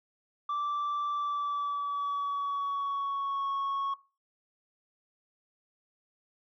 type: tone with pitch glide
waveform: sine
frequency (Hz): 1168 to 1103.7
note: D6 to C#6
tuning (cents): -10 to -8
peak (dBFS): -27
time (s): 0.49-3.94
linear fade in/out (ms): 5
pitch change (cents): -98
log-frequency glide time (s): 1.11-3.48
effects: noise-tail reverb RT60 0.3 s tail -18 dB re dry + tanh soft clip ceiling -28 dBFS